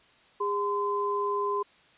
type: tone pair together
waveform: sine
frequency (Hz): 406.9 / 1025.3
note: G#4 / C6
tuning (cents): -35 / -35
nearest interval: octave + major third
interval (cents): 1600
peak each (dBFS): -29 / -28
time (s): 0.4-1.63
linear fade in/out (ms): 10
effects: white hiss -59 dBFS RMS until 1.97 s + resampled to 8000 Hz